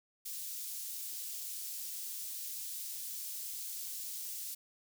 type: high-pass noise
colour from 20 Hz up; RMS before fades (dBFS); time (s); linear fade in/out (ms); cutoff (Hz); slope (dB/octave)
white; -42; 0.25-4.55; 10; 5000; 12
effects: none